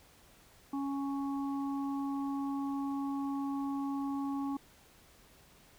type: harmonic tone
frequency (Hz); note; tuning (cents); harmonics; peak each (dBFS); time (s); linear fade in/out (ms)
277.2; C#4; 0; 1 / 3 / 4; -33 / -43 / -45; 0.73-4.57; 5
effects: pink hiss -61 dBFS RMS until 5.78 s